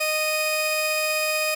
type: tone pair together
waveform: sawtooth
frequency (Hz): 618.3 / 2489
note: D#5 / D#7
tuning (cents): -11 / 0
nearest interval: 2 octaves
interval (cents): 2411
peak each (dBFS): -21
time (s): 0-1.55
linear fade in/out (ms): 10
effects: none